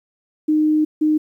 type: tone pair in turn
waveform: sine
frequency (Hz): 307.1 / 307.1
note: D#4 / D#4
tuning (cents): -23 / -23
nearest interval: unison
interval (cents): 0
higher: neither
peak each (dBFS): -13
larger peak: neither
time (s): 0.48-0.85 / 1.01-1.18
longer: first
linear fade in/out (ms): 10
effects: 9-bit